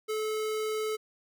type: tone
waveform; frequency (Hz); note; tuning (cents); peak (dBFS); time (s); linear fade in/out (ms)
square; 432.8; A4; -29; -30; 0.08-0.97; 20
effects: none